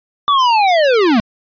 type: linear sweep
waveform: square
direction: down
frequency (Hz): 1174.7 to 205.7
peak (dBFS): -10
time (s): 0.28-1.2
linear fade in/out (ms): 0
effects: resampled to 11025 Hz